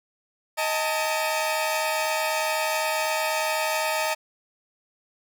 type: tone cluster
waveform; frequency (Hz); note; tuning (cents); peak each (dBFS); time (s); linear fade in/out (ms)
sawtooth; 629 / 831 / 899 / 2308 / 2524; D#5 / G#5 / A5 / D7 / D#7; +19 / +1 / +37 / -31 / +24; -23 / -31 / -24 / -31 / -31; 0.57-4.15; 20
effects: none